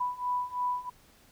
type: beating tone pair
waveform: sine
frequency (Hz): 987.8 / 990.8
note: B5 / B5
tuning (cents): 0 / +5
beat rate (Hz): 3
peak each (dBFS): -33 / -31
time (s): 0-0.9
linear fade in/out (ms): 10
effects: pink hiss -60 dBFS RMS until 1.31 s